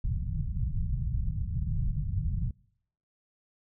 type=low-pass noise; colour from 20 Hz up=pink; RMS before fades=-30 dBFS; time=0.04-2.51 s; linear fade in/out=2 ms; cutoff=170 Hz; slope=48 dB/octave; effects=noise-tail reverb RT60 0.7 s tail -25 dB re dry